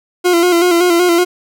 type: tone with vibrato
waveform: 40% pulse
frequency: 349.2 Hz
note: F4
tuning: in tune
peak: -8 dBFS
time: 0.24-1.25 s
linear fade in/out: 20 ms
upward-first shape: square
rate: 5.3 Hz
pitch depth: 46 cents each way
effects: none